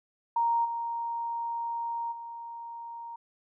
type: tone with level steps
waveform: sine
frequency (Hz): 932.3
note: A#5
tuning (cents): 0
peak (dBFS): -23 / -30 / -38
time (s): 0.36-3.16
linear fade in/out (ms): 5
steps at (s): 0.64 / 2.11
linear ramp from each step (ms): 20
effects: none